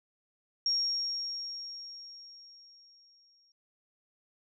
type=tone with exponential decay; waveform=sine; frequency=5570 Hz; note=F8; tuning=5 cents flat; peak=-25 dBFS; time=0.66-3.52 s; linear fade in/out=2 ms; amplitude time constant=620 ms; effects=none